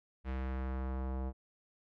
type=tone with low-pass filter sweep; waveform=square; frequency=65.2 Hz; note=C2; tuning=5 cents flat; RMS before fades=-37 dBFS; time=0.24-1.33 s; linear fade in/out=50 ms; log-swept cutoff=2300 to 800 Hz; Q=1.2; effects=none